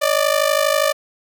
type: ring-modulated tone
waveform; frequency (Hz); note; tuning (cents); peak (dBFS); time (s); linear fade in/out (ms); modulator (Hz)
sawtooth; 592; D5; +14; -8; 0.01-0.93; 20; 26.2
effects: none